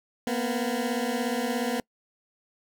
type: beating tone pair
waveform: 20% pulse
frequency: 233.1 / 250.1 Hz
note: A#3 / B3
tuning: 0 / +22 cents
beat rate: 17 Hz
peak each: -24 dBFS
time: 0.27-1.8 s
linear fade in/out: 2 ms
effects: noise-tail reverb RT60 0.1 s tail -26 dB re dry